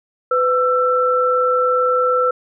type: tone pair together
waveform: sine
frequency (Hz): 502 / 1335.5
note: B4 / E6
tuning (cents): +28 / +22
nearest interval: octave + perfect fourth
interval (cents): 1694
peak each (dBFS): -16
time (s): 0.31-2.31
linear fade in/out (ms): 5
effects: none